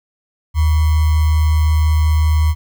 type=tone with sample-and-hold; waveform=sine; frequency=77.78 Hz; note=D#2; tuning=in tune; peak=-10 dBFS; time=0.54-2.55 s; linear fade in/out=50 ms; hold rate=1050 Hz; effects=none